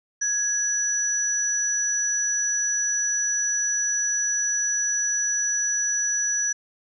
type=tone pair together; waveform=sine; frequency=1668 / 5906 Hz; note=G#6 / F#8; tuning=+7 / -4 cents; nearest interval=octave + minor seventh; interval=2189 cents; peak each=-29 / -22 dBFS; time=0.21-6.53 s; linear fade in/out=10 ms; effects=none